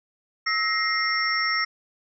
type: tone cluster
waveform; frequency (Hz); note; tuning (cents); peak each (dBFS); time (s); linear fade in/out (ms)
sine; 1301 / 1882 / 2097 / 5460; E6 / A#6 / C7 / F8; -23 / +16 / +3 / -40; -27; 0.46-1.65; 10
effects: none